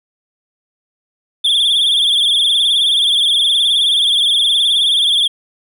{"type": "tone with vibrato", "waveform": "triangle", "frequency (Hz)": 3400, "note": "G#7", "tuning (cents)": 40, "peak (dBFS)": -9, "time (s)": [1.44, 5.28], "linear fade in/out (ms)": 10, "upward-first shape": "triangle", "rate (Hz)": 19, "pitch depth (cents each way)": 110, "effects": []}